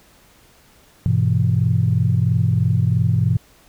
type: chord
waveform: sine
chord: E minor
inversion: first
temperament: equal with one note detuned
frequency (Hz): 100.41 / 123.47 / 164.81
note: G2 / B2 / E3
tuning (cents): +42 / 0 / 0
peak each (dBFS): -18 / -17 / -20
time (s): 1.06-3.37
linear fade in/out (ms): 0
effects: tanh soft clip ceiling -5 dBFS + pink hiss -52 dBFS RMS until 3.68 s